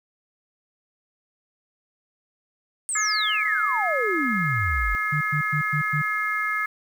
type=exponential sweep; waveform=sine; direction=down; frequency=8870 to 43.57 Hz; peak=-24 dBFS; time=2.89-4.95 s; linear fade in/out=0 ms
type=harmonic tone; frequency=424.6 Hz; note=G#4; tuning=38 cents sharp; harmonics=3 / 4 / 5; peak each=-27 / -27 / -27 dBFS; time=2.95-6.66 s; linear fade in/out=5 ms
type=tone bursts; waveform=sine; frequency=149.5 Hz; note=D3; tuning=31 cents sharp; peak=-23 dBFS; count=5; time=5.12-6.02 s; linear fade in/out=10 ms; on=92 ms; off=110 ms
effects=8-bit

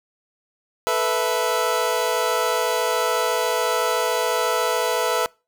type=chord; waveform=25% pulse; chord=A suspended second; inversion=none; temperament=equal; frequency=440 / 493.9 / 659.3 Hz; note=A4 / B4 / E5; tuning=0 / 0 / 0 cents; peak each=-22 / -19 / -20 dBFS; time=0.87-5.26 s; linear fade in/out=0 ms; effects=noise-tail reverb RT60 0.3 s tail -25 dB re dry

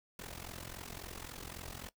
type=noise with amplitude modulation; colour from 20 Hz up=pink; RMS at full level=-43 dBFS; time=0.19-1.89 s; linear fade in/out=2 ms; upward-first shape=sine; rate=43.7 Hz; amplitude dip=85%; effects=noise-tail reverb RT60 0.1 s tail -19 dB re dry

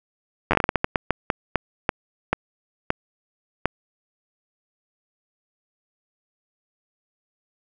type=slowing click train; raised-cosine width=0.5 ms; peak=-3 dBFS; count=18; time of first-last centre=0.51-3.656 s; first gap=10 ms; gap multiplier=1.31; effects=none

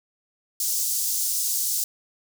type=high-pass noise; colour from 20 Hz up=pink; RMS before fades=-25 dBFS; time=0.6-1.84 s; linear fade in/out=2 ms; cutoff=5600 Hz; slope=24 dB/octave; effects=none

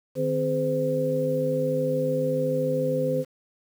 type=tone cluster; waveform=sine; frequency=152.5 / 259.7 / 419.4 / 513 Hz; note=D#3 / C4 / G#4 / C5; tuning=-34 / -13 / +17 / -34 cents; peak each=-29 / -30 / -32 / -24 dBFS; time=0.15-3.25 s; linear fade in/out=50 ms; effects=8-bit

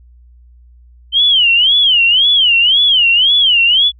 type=tone with vibrato; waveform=sine; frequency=3058 Hz; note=G7; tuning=44 cents flat; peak=-7 dBFS; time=1.12-3.92 s; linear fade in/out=50 ms; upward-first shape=sine; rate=1.9 Hz; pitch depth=200 cents each way; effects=added 60 Hz sine -40 dBFS peak until 3.99 s

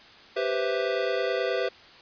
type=chord; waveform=square; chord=C major seventh; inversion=second; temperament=equal; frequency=392 / 493.9 / 523.3 / 659.3 Hz; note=G4 / B4 / C5 / E5; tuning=0 / 0 / 0 / 0 cents; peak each=-31 / -30 / -32 / -32 dBFS; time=0.36-1.69 s; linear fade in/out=10 ms; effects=white hiss -50 dBFS RMS until 2.01 s + resampled to 11025 Hz

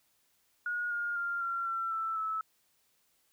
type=tone with pitch steps; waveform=sine; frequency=1443 / 1419 / 1395.5 / 1372.3 / 1349.5 / 1327.1 / 1305 Hz; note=F#6 / F6 / F6 / F6 / E6 / E6 / E6; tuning=-44 / +27 / -2 / -31 / +40 / +11 / -18 cents; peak=-31 dBFS; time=0.66-2.41 s; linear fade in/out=2 ms; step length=250 ms; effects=white hiss -72 dBFS RMS until 3.32 s

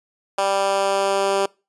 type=tone with high-pass filter sweep; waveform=10% pulse; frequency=196.5 Hz; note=G3; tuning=4 cents sharp; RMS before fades=-20 dBFS; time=0.38-1.46 s; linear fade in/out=5 ms; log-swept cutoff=630 to 420 Hz; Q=2; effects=noise-tail reverb RT60 0.3 s tail -25 dB re dry + resampled to 24000 Hz

